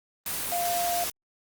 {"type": "tone in noise", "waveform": "sine", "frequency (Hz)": 698.5, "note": "F5", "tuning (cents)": 0, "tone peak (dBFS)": -26, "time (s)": [0.52, 1.04], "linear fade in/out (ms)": 2, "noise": "white", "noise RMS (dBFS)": -31, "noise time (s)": [0.26, 1.1], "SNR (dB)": 2, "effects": ["Opus 24 kbps"]}